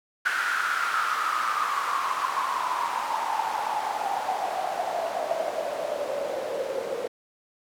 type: noise with band-pass filter sweep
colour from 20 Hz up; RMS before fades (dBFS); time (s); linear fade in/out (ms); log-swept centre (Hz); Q
white; -28; 0.25-7.08; 10; 1500 to 490; 8.3
effects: none